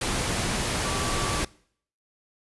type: tone in noise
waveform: sine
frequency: 1153 Hz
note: D6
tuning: 32 cents flat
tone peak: -33 dBFS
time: 0.85-1.41 s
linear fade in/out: 5 ms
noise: pink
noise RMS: -27 dBFS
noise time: 0.01-1.45 s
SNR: -9 dB
effects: noise-tail reverb RT60 0.6 s tail -23 dB re dry + resampled to 24000 Hz